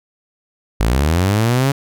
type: linear sweep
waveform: sawtooth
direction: up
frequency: 50 to 141.1 Hz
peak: -9 dBFS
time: 0.8-1.72 s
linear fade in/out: 5 ms
effects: none